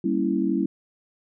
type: chord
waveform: sine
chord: G diminished seventh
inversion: none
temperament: equal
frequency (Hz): 196 / 233.1 / 277.2 / 329.6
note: G3 / Bb3 / Db4 / Fb4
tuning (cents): 0 / 0 / 0 / 0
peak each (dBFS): -26 / -28 / -26 / -25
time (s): 0.04-0.66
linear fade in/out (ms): 5
effects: none